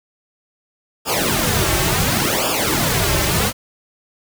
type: noise with flanger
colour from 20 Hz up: pink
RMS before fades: -18 dBFS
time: 1.05-3.53 s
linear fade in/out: 50 ms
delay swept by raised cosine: 0.49 to 4.19 ms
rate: 0.7 Hz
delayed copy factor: -0.95
effects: none